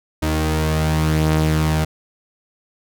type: tone pair together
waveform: sawtooth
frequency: 77.78 / 156.01 Hz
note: D#2 / D#3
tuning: 0 / +5 cents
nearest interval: octave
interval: 1205 cents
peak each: -15 dBFS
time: 0.22-1.85 s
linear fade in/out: 10 ms
effects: none